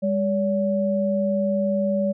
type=tone pair together; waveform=sine; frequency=201.4 / 570 Hz; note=G3 / C#5; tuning=+47 / +48 cents; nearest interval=octave + tritone; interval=1801 cents; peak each=-22 dBFS; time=0.02-2.13 s; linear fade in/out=20 ms; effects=none